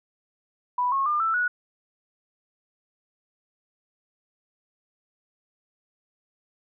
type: tone with pitch steps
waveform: sine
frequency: 987.8 / 1089.7 / 1202.2 / 1326.2 / 1463 Hz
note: B5 / C#6 / D6 / E6 / F#6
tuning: 0 / -30 / +40 / +10 / -20 cents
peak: -21 dBFS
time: 0.78-1.48 s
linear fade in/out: 5 ms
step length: 140 ms
effects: none